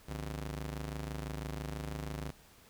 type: ring-modulated tone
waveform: sawtooth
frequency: 105.5 Hz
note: G#2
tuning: 28 cents sharp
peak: -31 dBFS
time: 0.08-2.31 s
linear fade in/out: 10 ms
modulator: 39.7 Hz
effects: pink hiss -60 dBFS RMS until 2.69 s